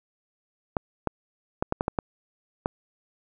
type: clicks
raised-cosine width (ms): 1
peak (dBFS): -10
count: 8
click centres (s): 0.768 / 1.073 / 1.625 / 1.724 / 1.809 / 1.881 / 1.988 / 2.659
effects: none